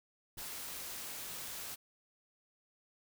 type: noise with exponential decay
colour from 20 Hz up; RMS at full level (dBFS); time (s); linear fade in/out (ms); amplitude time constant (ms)
brown; -47; 0.37-0.51; 2; 29
type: noise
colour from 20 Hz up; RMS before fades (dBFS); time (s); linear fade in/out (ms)
white; -44; 0.37-1.76; 20
effects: none